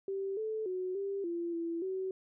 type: tone with pitch steps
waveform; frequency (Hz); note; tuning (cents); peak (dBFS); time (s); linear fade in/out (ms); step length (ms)
sine; 389.7 / 436.6 / 368.8 / 395.4 / 341.6 / 335.1 / 377.9; G4 / A4 / F#4 / G4 / F4 / E4 / F#4; -10 / -13 / -6 / +15 / -38 / +29 / +37; -33; 0.08-2.11; 2; 290
effects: none